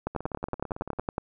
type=two click trains; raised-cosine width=1 ms; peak=-23 / -14 dBFS; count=16 / 13; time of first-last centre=0.15-0.988 / 0.07-1.181 s; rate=17.9 / 10.8 Hz; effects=none